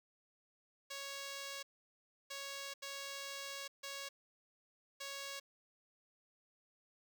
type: tone bursts at uneven times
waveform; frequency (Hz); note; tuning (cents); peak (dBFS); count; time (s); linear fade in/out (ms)
5% pulse; 554.4; C#5; 0; -32; 5; 0.9-1.63 / 2.3-2.74 / 2.82-3.68 / 3.83-4.09 / 5-5.4; 10
effects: none